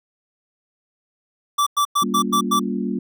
square tone bursts, 1163 Hz, D6, 17 cents flat, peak -16 dBFS, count 6, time 1.58-2.596 s, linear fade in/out 10 ms, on 86 ms, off 100 ms
sine chord, G half-diminished seventh, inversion none, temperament just, 196 / 235.2 / 282.2 / 352.8 Hz, G3 / Bb3 / Db4 / F4, 0 / +16 / +31 / +18 cents, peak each -25 / -25 / -29 / -30 dBFS, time 2.02-2.99 s, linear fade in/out 5 ms
effects none

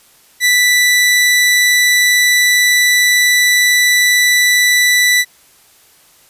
sawtooth tone, 1975.5 Hz, B6, in tune, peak -5 dBFS, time 0.4-5.25 s, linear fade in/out 50 ms, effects white hiss -48 dBFS RMS until 6.29 s + resampled to 32000 Hz

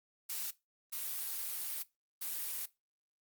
blue noise bursts at uneven times, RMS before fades -39 dBFS, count 3, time 0.29-0.51 / 0.92-1.83 / 2.21-2.66 s, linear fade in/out 10 ms, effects noise-tail reverb RT60 0.2 s tail -18 dB re dry + Opus 48 kbps

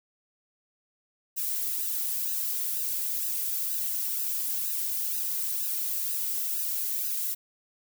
violet noise with flanger, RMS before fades -30 dBFS, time 1.36-7.35 s, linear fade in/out 20 ms, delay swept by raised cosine 0.89 to 2.29 ms, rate 2.1 Hz, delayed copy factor -0.7, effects none

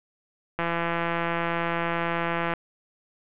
click train, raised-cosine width 0.5 ms, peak -12 dBFS, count 330, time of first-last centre 0.59-2.537 s, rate 169 Hz, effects resampled to 8000 Hz + 9-bit

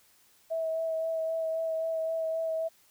sine tone with vibrato, 648 Hz, E5, 30 cents flat, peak -28 dBFS, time 0.5-2.69 s, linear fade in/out 20 ms, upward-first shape sine, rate 3.8 Hz, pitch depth 15 cents each way, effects white hiss -63 dBFS RMS until 2.9 s

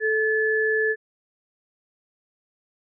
sine tone pair together, 436.9 / 1728 Hz, A4 / A6, -12 / -32 cents, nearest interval 2 octaves, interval 2380 cents, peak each -22 dBFS, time 0-0.96 s, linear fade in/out 50 ms, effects none

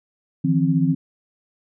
sine tone cluster, 155.3 / 170.5 / 264.4 Hz, D#3 / F3 / C4, -3 / -41 / +18 cents, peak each -20 dBFS, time 0.44-0.95 s, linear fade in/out 10 ms, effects none

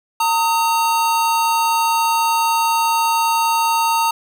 square tone pair together, 915 / 1259.1 Hz, A#5 / D#6, -32 / +20 cents, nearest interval tritone, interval 552 cents, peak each -16 / -23 dBFS, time 0.2-4.11 s, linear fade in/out 5 ms, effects none

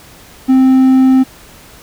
triangle tone, 261.6 Hz, C4, in tune, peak -3 dBFS, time 0.48-1.24 s, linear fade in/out 20 ms, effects pink hiss -39 dBFS RMS until 1.82 s

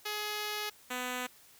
5% pulse tone pair in turn, 420.5 / 250 Hz, G#4 / B3, +22 / +21 cents, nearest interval major sixth, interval 901 cents, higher first, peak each -23 dBFS, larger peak neither, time 0.05-0.7 / 0.9-1.27 s, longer first, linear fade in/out 10 ms, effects white hiss -59 dBFS RMS until 1.59 s

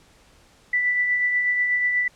sine tone with tremolo, 1975.5 Hz, B6, in tune, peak -17 dBFS, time 0.73-2.08 s, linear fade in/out 5 ms, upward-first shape triangle, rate 8.2 Hz, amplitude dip 40%, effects pink hiss -55 dBFS RMS until 2.15 s + low-pass 9000 Hz 12 dB/octave

